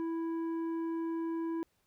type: tone with tanh clipping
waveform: triangle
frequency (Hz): 329.6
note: E4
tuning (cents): 0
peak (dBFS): -34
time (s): 0-1.63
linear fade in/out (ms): 0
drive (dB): 12
effects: pink hiss -75 dBFS RMS until 1.86 s